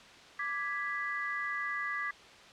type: chord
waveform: sine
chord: G# diminished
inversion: second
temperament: equal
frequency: 1174.7 / 1661.2 / 1975.5 Hz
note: D6 / G#6 / B6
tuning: 0 / 0 / 0 cents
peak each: -38 / -37 / -36 dBFS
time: 0.39-2.11 s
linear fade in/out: 5 ms
effects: white hiss -53 dBFS RMS until 2.52 s + low-pass 4000 Hz 12 dB/octave